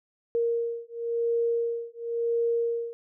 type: beating tone pair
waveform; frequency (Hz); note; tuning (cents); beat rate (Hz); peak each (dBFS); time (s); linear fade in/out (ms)
sine; 466.1 / 467.05; A#4 / A#4; 0 / +3; 0.95; -28; 0.35-2.93; 0
effects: none